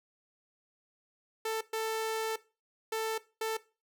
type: tone bursts at uneven times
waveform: sawtooth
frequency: 443.1 Hz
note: A4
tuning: 12 cents sharp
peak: -27 dBFS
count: 4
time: 1.45-1.61 / 1.73-2.36 / 2.92-3.18 / 3.41-3.57 s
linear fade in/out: 5 ms
effects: noise-tail reverb RT60 0.3 s tail -18 dB re dry